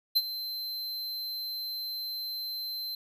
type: tone with ADSR envelope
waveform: square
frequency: 4100 Hz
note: C8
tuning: 36 cents flat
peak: -20 dBFS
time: 0.15-2.95 s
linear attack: 17 ms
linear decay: 43 ms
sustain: -14 dB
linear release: 3 ms
effects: none